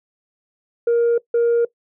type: tone pair in turn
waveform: sine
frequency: 469.9 / 469.9 Hz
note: A#4 / A#4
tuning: +14 / +14 cents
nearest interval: unison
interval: 0 cents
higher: neither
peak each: -11 dBFS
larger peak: neither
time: 0.87-1.18 / 1.34-1.65 s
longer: neither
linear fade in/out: 5 ms
effects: noise-tail reverb RT60 0.1 s tail -20 dB re dry + tanh soft clip ceiling -12 dBFS